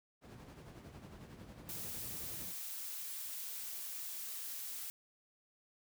brown noise with tremolo, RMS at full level -45 dBFS, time 0.21-2.53 s, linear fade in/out 50 ms, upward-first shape sine, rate 11 Hz, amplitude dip 45%
blue noise, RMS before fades -44 dBFS, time 1.69-4.9 s, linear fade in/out 0 ms
effects high-pass 100 Hz 12 dB/octave

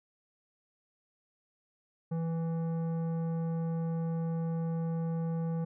sine tone with tanh clipping, 164.81 Hz, E3, in tune, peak -32 dBFS, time 2.11-5.65 s, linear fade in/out 10 ms, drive 12 dB, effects none

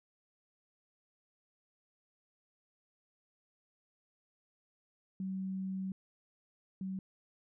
sine tone pair in turn, 190 / 190 Hz, F#3 / F#3, +46 / +46 cents, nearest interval unison, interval 0 cents, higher neither, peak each -35 / -36 dBFS, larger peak first, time 5.2-5.92 / 6.81-6.99 s, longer first, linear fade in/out 2 ms, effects none

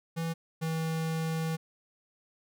square tone pair in turn, 164.81 / 161.42 Hz, E3 / E3, 0 / -36 cents, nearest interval unison, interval 36 cents, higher first, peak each -31 / -30 dBFS, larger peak second, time 0.16-0.34 / 0.61-1.57 s, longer second, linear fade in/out 20 ms, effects none

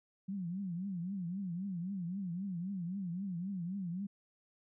sine tone with vibrato, 183.9 Hz, F#3, 10 cents flat, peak -36 dBFS, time 0.28-4.07 s, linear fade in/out 10 ms, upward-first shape triangle, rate 3.8 Hz, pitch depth 190 cents each way, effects none

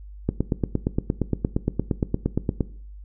click train, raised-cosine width 3 ms, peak -8 dBFS, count 21, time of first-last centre 0.29-2.607 s, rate 8.63 Hz, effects noise-tail reverb RT60 0.5 s tail -18 dB re dry + added 50 Hz sine -38 dBFS peak until 3.04 s

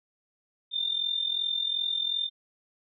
sine tone with amplitude modulation, 3598 Hz, A7, 38 cents sharp, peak -23 dBFS, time 0.71-2.3 s, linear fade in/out 50 ms, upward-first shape sine, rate 42.7 Hz, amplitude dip 75%, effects none

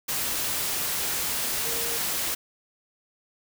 sine tone in noise, 465.5 Hz, A#4, 2 cents flat, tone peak -37 dBFS, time 1.65-1.98 s, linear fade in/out 10 ms, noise white, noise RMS -28 dBFS, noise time 0.08-2.35 s, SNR -12 dB, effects none

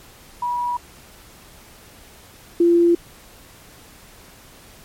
sine tone pair in turn, 970 / 342.9 Hz, B5 / F4, -31 / -32 cents, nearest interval octave + tritone, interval 1801 cents, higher first, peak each -20 / -11 dBFS, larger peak second, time 0.42-0.77 / 2.6-2.95 s, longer neither, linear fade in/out 5 ms, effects pink hiss -46 dBFS RMS until 4.84 s + MP3 64 kbps

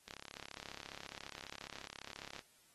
click train, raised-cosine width 0.2 ms, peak -29 dBFS, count 81, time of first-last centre 0.08-2.392 s, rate 34.6 Hz, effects white hiss -68 dBFS RMS until 2.74 s + AAC 32 kbps

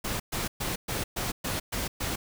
pink noise bursts, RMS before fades -31 dBFS, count 8, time 0.04-2.16 s, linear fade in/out 10 ms, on 160 ms, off 120 ms, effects none

